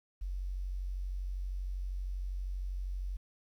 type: tone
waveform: sine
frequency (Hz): 46.32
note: F#1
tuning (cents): +3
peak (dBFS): -34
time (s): 0.21-3.17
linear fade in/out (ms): 10
effects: 11-bit